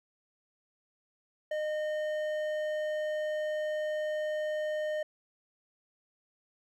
sine tone with hard clipping, 612 Hz, D#5, 29 cents flat, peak -32 dBFS, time 1.51-5.03 s, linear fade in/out 5 ms, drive 8 dB, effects none

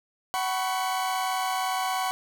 40% pulse chord, F# suspended fourth, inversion none, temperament equal with one note detuned, 751.6 / 987.8 / 1108.7 Hz, F#5 / B5 / C#6, +27 / 0 / 0 cents, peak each -27 / -32 / -31 dBFS, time 0.34-2.11 s, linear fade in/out 0 ms, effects none

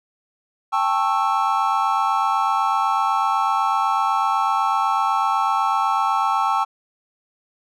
triangle chord, A dominant seventh, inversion third, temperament just, 792 / 880 / 1100 / 1320 Hz, G5 / A5 / C#6 / E6, +18 / 0 / -14 / +2 cents, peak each -21 dBFS, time 0.72-6.65 s, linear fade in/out 20 ms, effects none

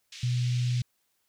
pink band-pass noise, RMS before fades -44 dBFS, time 0.12-0.82 s, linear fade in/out 5 ms, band 2400 to 6300 Hz, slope 24 dB/octave
sine tone, 123 Hz, B2, 7 cents flat, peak -24 dBFS, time 0.23-0.82 s, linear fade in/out 5 ms
effects white hiss -74 dBFS RMS until 1.28 s

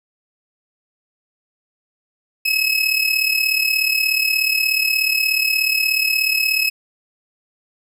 30% pulse tone with amplitude modulation, 2572 Hz, E7, 43 cents flat, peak -10 dBFS, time 2.45-6.7 s, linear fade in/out 10 ms, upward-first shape sine, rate 36.7 Hz, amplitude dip 65%, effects none

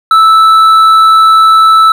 triangle tone with hard clipping, 1314 Hz, E6, 6 cents flat, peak -3 dBFS, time 0.11-1.92 s, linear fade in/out 2 ms, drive 8 dB, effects none

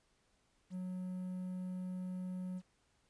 triangle tone with quantisation, 183.4 Hz, F#3, 15 cents flat, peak -37 dBFS, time 0.7-2.62 s, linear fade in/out 50 ms, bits 11, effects pink hiss -75 dBFS RMS until 3.09 s + resampled to 22050 Hz

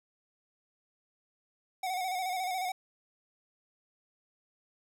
square tone with vibrato, 740 Hz, F#5, in tune, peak -32 dBFS, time 1.83-2.72 s, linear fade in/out 5 ms, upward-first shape square, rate 14 Hz, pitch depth 44 cents each way, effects none

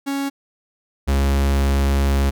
45% pulse tone pair in turn, 277.2 / 69.08 Hz, C#4 / C#2, 0 / -5 cents, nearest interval 2 octaves, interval 2405 cents, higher first, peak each -21 / -15 dBFS, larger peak second, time 0.06-0.3 / 1.07-2.31 s, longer second, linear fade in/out 20 ms, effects none

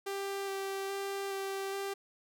sawtooth tone with vibrato, 392.3 Hz, G4, 1 cent sharp, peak -31 dBFS, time 0.06-1.94 s, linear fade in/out 10 ms, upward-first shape square, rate 1.2 Hz, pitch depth 10 cents each way, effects none

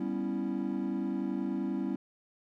triangle chord, C# half-diminished seventh, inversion second, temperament equal, 196 / 246.9 / 277.2 / 329.6 Hz, G3 / B3 / C#4 / E4, 0 / 0 / 0 / 0 cents, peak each -33 / -34 / -33 / -34 dBFS, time 0-1.96 s, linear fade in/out 5 ms, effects tanh soft clip ceiling -21 dBFS

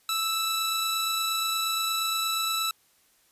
sawtooth tone pair together, 1318.5 / 3927 Hz, E6 / B7, 0 / -11 cents, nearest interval octave + perfect fifth, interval 1889 cents, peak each -25 dBFS, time 0.09-2.71 s, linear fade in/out 2 ms, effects white hiss -64 dBFS RMS until 3.31 s + resampled to 32000 Hz

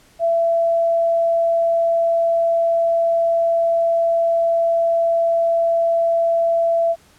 sine tone, 670 Hz, E5, 28 cents sharp, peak -14 dBFS, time 0.19-6.96 s, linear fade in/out 50 ms, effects pink hiss -52 dBFS RMS until 7.18 s + low-pass 12000 Hz 12 dB/octave

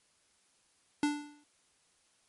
square tone with exponential decay, 293.7 Hz, D4, in tune, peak -25 dBFS, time 1.03-1.44 s, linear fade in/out 2 ms, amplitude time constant 87 ms, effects white hiss -70 dBFS RMS until 2.28 s + MP3 48 kbps

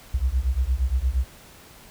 sine beating tone pair, 60 / 68.6 Hz, B1 / C#2, -49 / -17 cents, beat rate 8.6 Hz, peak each -23 dBFS, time 0.14-1.25 s, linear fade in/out 5 ms, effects pink hiss -48 dBFS RMS until 1.9 s

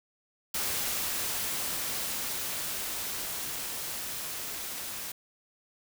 white noise with level ramp, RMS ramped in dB -31 to -38 dBFS, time 0.54-5.12 s, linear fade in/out 5 ms, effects none

